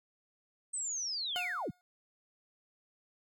sine linear sweep, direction down, 8372 to 78.8 Hz, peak -34 dBFS, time 0.73-1.71 s, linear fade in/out 10 ms
25% pulse tone with exponential decay, 719 Hz, F#5, 50 cents flat, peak -30 dBFS, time 1.36-1.81 s, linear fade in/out 0 ms, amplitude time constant 96 ms
effects none

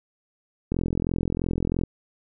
click train, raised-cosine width 3 ms, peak -12 dBFS, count 49, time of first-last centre 0.72-1.836 s, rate 43 Hz, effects none

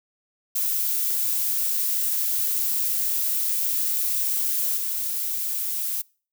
violet noise with level steps, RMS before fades -24 / -27 dBFS, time 0.55-6.02 s, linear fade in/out 10 ms, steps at 4.76 s, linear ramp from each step 20 ms, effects noise-tail reverb RT60 0.4 s tail -25 dB re dry

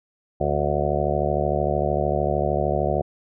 harmonic tone, 73.2 Hz, D2, 5 cents flat, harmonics 1 / 2 / 3 / 5 / 6 / 7 / 8 / 9 / 10, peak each -28 / -28 / -32 / -28 / -31 / -30 / -27 / -27 / -28 dBFS, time 0.4-3.02 s, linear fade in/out 10 ms, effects none

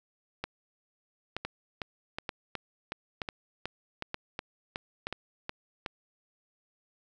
two click trains, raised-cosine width 0.3 ms, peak -17 / -18 dBFS, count 6 / 13, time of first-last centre 0.44-5.07 / 1.45-5.862 s, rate 1.08 / 2.72 Hz, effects none

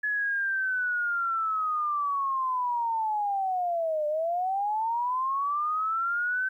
sine linear two-way sweep, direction down then up, 1707 to 593 to 1541 Hz, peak -25 dBFS, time 0.03-6.49 s, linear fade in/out 10 ms, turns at 4.07 s, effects 11-bit

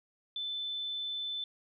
sine tone, 3520 Hz, A7, in tune, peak -34 dBFS, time 0.36-1.44 s, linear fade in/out 2 ms, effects none

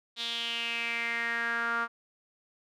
sawtooth tone with band-pass filter sweep, 233.1 Hz, A#3, in tune, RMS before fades -32 dBFS, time 0.16-1.88 s, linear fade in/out 50 ms, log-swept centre 3700 to 1300 Hz, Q 5.7, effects none

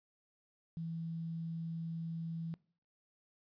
sine tone with quantisation, 164.81 Hz, E3, in tune, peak -38 dBFS, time 0.77-2.54 s, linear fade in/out 0 ms, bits 11, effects noise-tail reverb RT60 0.5 s tail -22 dB re dry + resampled to 11025 Hz

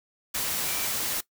sine tone in noise, 2334 Hz, D7, 11 cents flat, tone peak -39 dBFS, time 0.65-0.86 s, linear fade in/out 10 ms, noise white, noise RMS -29 dBFS, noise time 0.34-1.21 s, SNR -13 dB, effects noise-tail reverb RT60 0.1 s tail -19 dB re dry

